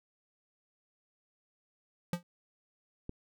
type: tone with exponential decay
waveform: square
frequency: 174.61 Hz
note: F3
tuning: in tune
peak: -27 dBFS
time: 2.13-2.23 s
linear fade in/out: 2 ms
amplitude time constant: 20 ms
type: click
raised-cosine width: 3 ms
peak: -26 dBFS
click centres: 3.094 s
effects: none